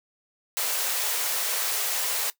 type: high-pass noise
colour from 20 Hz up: white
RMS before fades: -27 dBFS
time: 0.57-2.3 s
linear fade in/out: 0 ms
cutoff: 410 Hz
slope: 48 dB/octave
effects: noise-tail reverb RT60 0.1 s tail -18 dB re dry